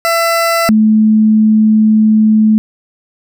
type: tone pair in turn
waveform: 20% pulse / sine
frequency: 670 / 216.6 Hz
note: E5 / A3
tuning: +28 / -27 cents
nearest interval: octave + minor sixth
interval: 1955 cents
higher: first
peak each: -5 dBFS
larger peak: neither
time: 0.05-0.69 / 0.69-2.58 s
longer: second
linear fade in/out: 0 ms
effects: none